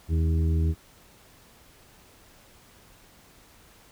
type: harmonic tone with a mistuned harmonic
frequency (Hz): 80.8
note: E2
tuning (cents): -34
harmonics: 1 / 2 / 3 / 4 / 5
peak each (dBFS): -21 / -30 / -40 / -36 / -39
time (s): 0.08-0.75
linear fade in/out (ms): 50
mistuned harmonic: 4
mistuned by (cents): -41
effects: pink hiss -55 dBFS RMS until 3.91 s